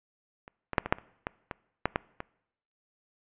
clicks, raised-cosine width 0.5 ms, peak -30 / -19 / -6 / -17 / -6 / -29 / -15 / -19 / -9 / -10 / -20 dBFS, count 11, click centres 0.479 / 0.733 / 0.782 / 0.86 / 0.925 / 0.985 / 1.269 / 1.512 / 1.856 / 1.959 / 2.204 s, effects noise-tail reverb RT60 0.8 s tail -23 dB re dry + resampled to 8000 Hz

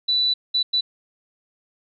sine tone bursts at uneven times, 3969 Hz, B7, 8 cents sharp, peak -17 dBFS, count 3, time 0.08-0.34 / 0.54-0.63 / 0.73-0.81 s, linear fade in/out 10 ms, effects none

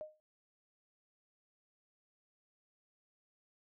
sine tone with exponential decay, 616 Hz, D#5, 17 cents flat, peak -38 dBFS, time 0.01-0.2 s, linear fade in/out 0 ms, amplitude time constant 40 ms, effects none

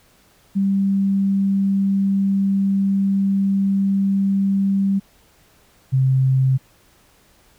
sine tone pair in turn, 196 / 131.8 Hz, G3 / C3, 0 / +13 cents, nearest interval perfect fifth, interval 687 cents, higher first, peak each -15 / -13 dBFS, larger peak second, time 0.55-5 / 5.92-6.58 s, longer first, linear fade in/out 20 ms, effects pink hiss -55 dBFS RMS until 7.58 s

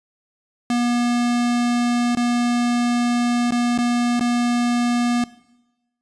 square tone with dropouts, 240.7 Hz, B3, 44 cents flat, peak -18 dBFS, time 0.7-5.24 s, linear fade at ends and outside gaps 2 ms, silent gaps 2.151-2.171 / 3.508-3.521 / 3.778-3.786 / 4.196-4.208 s, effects noise-tail reverb RT60 1.0 s tail -20 dB re dry + resampled to 22050 Hz

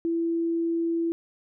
sine tone, 333.8 Hz, E4, 22 cents sharp, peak -23 dBFS, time 0.05-1.12 s, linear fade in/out 0 ms, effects none

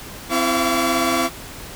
sawtooth tone cluster, 259.5 / 334.5 / 686 / 1140 Hz, C4 / E4 / F5 / C#6, -14 / +25 / -31 / +48 cents, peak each -19 dBFS, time 0.29-1.3 s, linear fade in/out 50 ms, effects pink hiss -36 dBFS RMS until 1.75 s

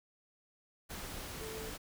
sine tone in noise, 440 Hz, A4, in tune, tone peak -44 dBFS, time 1.4-1.71 s, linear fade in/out 20 ms, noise pink, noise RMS -44 dBFS, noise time 0.89-1.78 s, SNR -3 dB, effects none

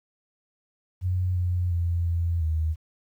sine tone with pitch steps, 91.2 / 89.2 / 85.7 / 84.8 / 79.2 Hz, F#2 / F2 / F2 / E2 / D#2, -24 / +37 / -32 / +50 / +31 cents, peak -22 dBFS, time 1.01-2.76 s, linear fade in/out 50 ms, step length 350 ms, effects 10-bit

